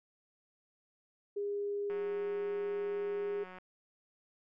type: tone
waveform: sine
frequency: 406.8 Hz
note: G#4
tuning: 36 cents flat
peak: -33 dBFS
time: 1.36-3.44 s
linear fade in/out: 10 ms
type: click train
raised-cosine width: 0.5 ms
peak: -35 dBFS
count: 311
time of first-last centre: 1.9-3.585 s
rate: 184 Hz
effects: none